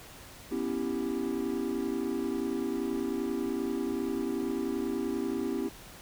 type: chord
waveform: triangle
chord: C# half-diminished seventh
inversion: third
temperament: equal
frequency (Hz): 246.9 / 277.2 / 329.6 / 392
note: B3 / C#4 / E4 / G4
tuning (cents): 0 / 0 / 0 / 0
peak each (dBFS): -33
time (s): 0.51-5.69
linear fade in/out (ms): 10
effects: pink hiss -49 dBFS RMS until 6.01 s